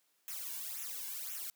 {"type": "noise with flanger", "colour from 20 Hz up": "blue", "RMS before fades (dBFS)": -42, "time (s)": [0.28, 1.5], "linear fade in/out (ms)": 0, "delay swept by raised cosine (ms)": [0.21, 1.61], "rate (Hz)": 1.9, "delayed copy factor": -1, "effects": ["white hiss -75 dBFS RMS until 1.55 s", "high-pass 200 Hz 12 dB/octave"]}